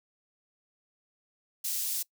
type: high-pass noise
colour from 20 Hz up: white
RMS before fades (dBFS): -32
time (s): 1.64-2.03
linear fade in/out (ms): 10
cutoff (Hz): 4800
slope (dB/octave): 12
effects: noise-tail reverb RT60 0.1 s tail -23 dB re dry